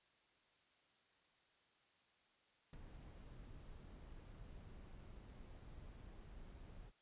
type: noise with ADSR envelope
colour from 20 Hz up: brown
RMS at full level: -45 dBFS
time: 2.73-6.92 s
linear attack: 4 ms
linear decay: 14 ms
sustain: -11 dB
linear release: 52 ms
effects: white hiss -75 dBFS RMS until 7.01 s + resampled to 8000 Hz